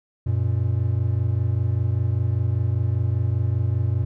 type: tone pair together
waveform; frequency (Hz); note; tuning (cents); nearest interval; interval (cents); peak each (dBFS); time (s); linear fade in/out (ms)
triangle; 93.2 / 118.28; F#2 / A#2; +13 / +26; major third; 413; -20; 0.26-4.05; 10
effects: none